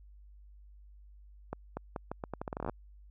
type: accelerating click train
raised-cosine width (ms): 1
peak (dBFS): -22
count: 17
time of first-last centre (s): 1.53-2.696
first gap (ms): 240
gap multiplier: 0.8
effects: added 50 Hz sine -52 dBFS peak until 3.1 s